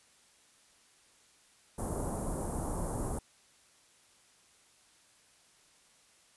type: band-stop noise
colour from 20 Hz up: pink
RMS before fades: -35 dBFS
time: 1.78-3.19 s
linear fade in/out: 5 ms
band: 1000 to 9800 Hz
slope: 24 dB/octave
effects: white hiss -64 dBFS RMS until 6.36 s + resampled to 24000 Hz